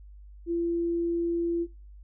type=tone; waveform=sine; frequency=340 Hz; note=F4; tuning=46 cents flat; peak=-25 dBFS; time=0.46-1.67 s; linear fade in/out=50 ms; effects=noise-tail reverb RT60 0.4 s tail -24 dB re dry + added 50 Hz sine -45 dBFS peak until 2.03 s